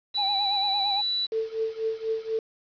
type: tone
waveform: sine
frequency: 3951 Hz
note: B7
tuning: in tune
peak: -24 dBFS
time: 0.14-1.27 s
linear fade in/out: 20 ms
type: tone with vibrato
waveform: triangle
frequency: 800 Hz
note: G5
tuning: 35 cents sharp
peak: -25 dBFS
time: 0.17-1.02 s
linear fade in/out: 20 ms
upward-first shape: sine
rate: 8.8 Hz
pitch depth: 67 cents each way
type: tone with tremolo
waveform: sine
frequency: 444.9 Hz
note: A4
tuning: 19 cents sharp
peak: -22 dBFS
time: 1.32-2.39 s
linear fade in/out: 2 ms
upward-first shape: triangle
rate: 4.1 Hz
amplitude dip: 95%
effects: resampled to 11025 Hz + 8-bit